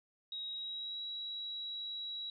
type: tone with pitch glide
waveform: sine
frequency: 3807 to 3883 Hz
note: A#7 to B7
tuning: +36 to -30 cents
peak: -39 dBFS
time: 0.32-2.3 s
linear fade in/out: 2 ms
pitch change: +34 cents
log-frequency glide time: 0.46-1.02 s
effects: none